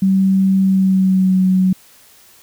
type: tone with pitch glide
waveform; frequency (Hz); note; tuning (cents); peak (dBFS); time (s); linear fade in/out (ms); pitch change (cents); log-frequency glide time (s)
sine; 191.8 to 186.56; G3 to F#3; -37 to +15; -10; 0.02-1.73; 5; -48; 0.61-1.4
effects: white hiss -47 dBFS RMS until 2.42 s